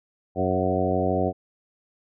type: harmonic tone with a mistuned harmonic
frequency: 92.5 Hz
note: F#2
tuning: in tune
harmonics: 1 / 2 / 3 / 4 / 5 / 6 / 7 / 8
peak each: -29 / -29 / -29 / -29 / -29 / -29 / -29 / -29 dBFS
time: 0.35-1.33 s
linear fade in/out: 50 ms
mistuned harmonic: 7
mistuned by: +18 cents
effects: none